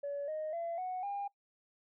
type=tone with pitch steps; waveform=sine; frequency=569 / 620.5 / 676.7 / 737.9 / 804.7 Hz; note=C#5 / D#5 / E5 / F#5 / G5; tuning=+45 / -5 / +45 / -5 / +45 cents; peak=-34 dBFS; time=0.03-1.28 s; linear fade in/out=10 ms; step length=250 ms; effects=noise-tail reverb RT60 0.1 s tail -22 dB re dry + tanh soft clip ceiling -32 dBFS